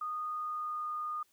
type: tone with pitch glide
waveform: sine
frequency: 1233 to 1224.5 Hz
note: D#6 to D#6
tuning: -16 to -28 cents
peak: -34 dBFS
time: 0.01-1.23 s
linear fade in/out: 5 ms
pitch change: -12 cents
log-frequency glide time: 0.3-0.91 s
effects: white hiss -71 dBFS RMS until 1.32 s

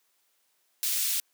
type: high-pass noise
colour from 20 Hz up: white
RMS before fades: -28 dBFS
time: 0.83-1.2 s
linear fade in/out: 0 ms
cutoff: 3000 Hz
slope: 12 dB/octave
effects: white hiss -71 dBFS RMS until 1.33 s + high-pass 300 Hz 12 dB/octave

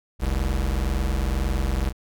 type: tone pair together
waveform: square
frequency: 44.23 / 66.2 Hz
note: F1 / C2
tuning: +23 / +21 cents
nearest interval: perfect fifth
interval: 698 cents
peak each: -25 dBFS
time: 0.19-1.93 s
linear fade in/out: 50 ms
effects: none

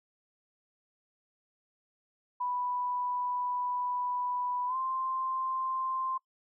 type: tone with pitch glide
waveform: sine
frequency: 987.8 to 1046.5 Hz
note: B5 to C6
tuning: 0 to 0 cents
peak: -30 dBFS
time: 2.4-6.18 s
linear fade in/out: 10 ms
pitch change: +100 cents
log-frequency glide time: 4.67-4.76 s
effects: noise-tail reverb RT60 0.1 s tail -22 dB re dry

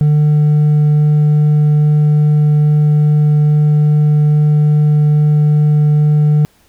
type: tone with hard clipping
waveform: sine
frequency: 149.8 Hz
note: D3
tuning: 35 cents sharp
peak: -8 dBFS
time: 0.01-6.45 s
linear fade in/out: 0 ms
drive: 2 dB
effects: pink hiss -52 dBFS RMS until 6.68 s

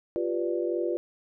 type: chord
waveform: sine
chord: G dominant seventh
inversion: third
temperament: equal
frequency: 349.2 / 392 / 493.9 / 587.3 Hz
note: F4 / G4 / B4 / D5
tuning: 0 / 0 / 0 / 0 cents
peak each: -28 / -34 / -32 / -34 dBFS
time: 0.16-0.97 s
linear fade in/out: 0 ms
effects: none

